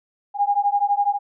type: beating tone pair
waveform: sine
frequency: 807 / 819 Hz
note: G#5 / G#5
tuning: -50 / -24 cents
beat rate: 12 Hz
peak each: -20 dBFS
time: 0.34-1.19 s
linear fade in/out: 50 ms
effects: none